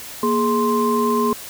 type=tone cluster; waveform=sine; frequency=234.7 / 418.6 / 1046 Hz; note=A#3 / G#4 / C6; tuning=+12 / +14 / -1 cents; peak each=-20 dBFS; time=0.23-1.33 s; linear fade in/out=2 ms; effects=white hiss -35 dBFS RMS until 1.49 s